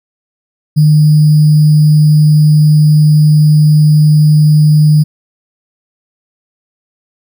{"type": "tone with sample-and-hold", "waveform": "sine", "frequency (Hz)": 151.9, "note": "D#3", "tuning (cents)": -41, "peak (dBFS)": -3, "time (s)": [0.76, 5.04], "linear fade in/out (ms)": 20, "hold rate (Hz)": 4900, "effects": []}